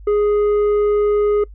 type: tone with tanh clipping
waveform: triangle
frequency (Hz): 415.3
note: G#4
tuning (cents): 0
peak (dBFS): -14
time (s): 0.07-1.44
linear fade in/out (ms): 5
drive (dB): 10
effects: noise-tail reverb RT60 0.1 s tail -24 dB re dry + added 50 Hz sine -35 dBFS peak until 1.54 s